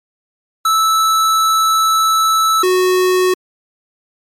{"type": "tone pair in turn", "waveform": "square", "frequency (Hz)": [1312, 368.2], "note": ["E6", "F#4"], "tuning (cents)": [-9, -8], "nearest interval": "octave + minor seventh", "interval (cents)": 2199, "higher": "first", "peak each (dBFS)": -11, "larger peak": "neither", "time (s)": [[0.65, 2.63], [2.63, 3.34]], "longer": "first", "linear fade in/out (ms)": 5, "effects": ["MP3 64 kbps"]}